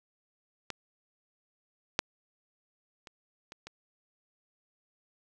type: clicks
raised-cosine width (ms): 0.2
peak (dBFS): -18 / -7 / -29 / -27 / -26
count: 5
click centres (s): 0.703 / 1.991 / 3.072 / 3.521 / 3.67
effects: none